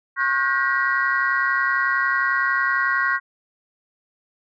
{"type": "tone cluster", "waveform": "sine", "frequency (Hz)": [1089, 1442, 1573, 1906], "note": ["C#6", "F#6", "G6", "A#6"], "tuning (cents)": [-31, -45, 6, 38], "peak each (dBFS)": -23, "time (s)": [0.16, 3.2], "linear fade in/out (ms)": 50, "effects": ["tanh soft clip ceiling -9 dBFS"]}